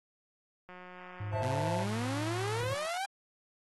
click train, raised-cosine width 0.5 ms, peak -34 dBFS, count 393, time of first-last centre 0.69-2.856 s, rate 181 Hz
triangle tone with pitch glide, 103.83 to 111.28 Hz, G#2 to A2, 0 to +20 cents, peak -33 dBFS, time 1.2-2.74 s, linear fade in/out 5 ms, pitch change +120 cents, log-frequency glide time 1.32-2.26 s
triangle chord, A minor, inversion first, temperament equal, 523.3 / 659.3 / 880 Hz, C5 / E5 / A5, 0 / 0 / 0 cents, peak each -36 dBFS, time 1.31-1.86 s, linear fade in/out 50 ms
sawtooth exponential sweep, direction up, 120.4 to 809 Hz, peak -30 dBFS, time 1.42-3.06 s, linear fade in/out 10 ms
effects AAC 32 kbps

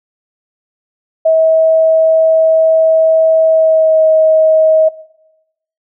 sine tone with pitch glide, 643 to 633.4 Hz, E5 to D#5, -43 to +31 cents, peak -6 dBFS, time 1.25-4.89 s, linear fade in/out 10 ms, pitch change -26 cents, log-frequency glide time 3.46-4.06 s, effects noise-tail reverb RT60 0.9 s tail -19 dB re dry

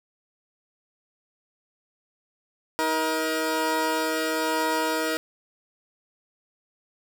15% pulse tone pair together, 317.1 / 475.1 Hz, D#4 / A#4, +33 / +33 cents, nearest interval perfect fifth, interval 700 cents, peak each -20 dBFS, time 2.79-5.17 s, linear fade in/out 0 ms, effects none

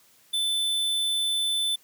square tone, 3520 Hz, A7, in tune, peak -24 dBFS, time 0.33-1.76 s, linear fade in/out 10 ms, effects white hiss -59 dBFS RMS until 1.83 s + high-pass 60 Hz 12 dB/octave

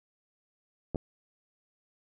clicks, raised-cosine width 2 ms, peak -19 dBFS, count 2, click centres 0.947 / 0.958 s, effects none

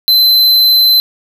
square tone, 4062 Hz, B7, 48 cents sharp, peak -6 dBFS, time 0.08-1 s, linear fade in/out 0 ms, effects none

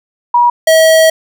sine / square tone pair in turn, 962 / 642.1 Hz, B5 / E5, -46 / -46 cents, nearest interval perfect fifth, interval 700 cents, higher first, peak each -5 dBFS, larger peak neither, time 0.34-0.5 / 0.67-1.1 s, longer second, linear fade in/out 5 ms, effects none

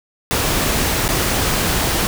pink noise with dropouts, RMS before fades -18 dBFS, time 0.31-2.07 s, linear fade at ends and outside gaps 0 ms, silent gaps 1.08-1.089 s, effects none

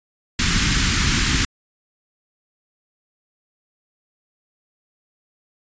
pink band-stop noise, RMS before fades -18 dBFS, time 0.39-1.45 s, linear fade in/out 2 ms, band 280 to 1300 Hz, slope 24 dB/octave, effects resampled to 16000 Hz

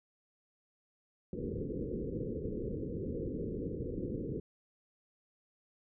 white low-pass noise, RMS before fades -38 dBFS, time 1.33-4.4 s, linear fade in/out 2 ms, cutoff 500 Hz, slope 96 dB/octave, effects none

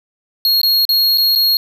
square tone with dropouts, 4290 Hz, C8, 42 cents sharp, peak -11 dBFS, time 0.45-1.57 s, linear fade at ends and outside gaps 1 ms, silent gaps 0.615-0.632 / 0.852-0.891 / 1.175-1.181 / 1.352-1.358 s, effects none

